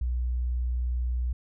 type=tone; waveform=sine; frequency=61.2 Hz; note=B1; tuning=15 cents flat; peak=-25 dBFS; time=0.01-1.33 s; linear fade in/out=5 ms; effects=none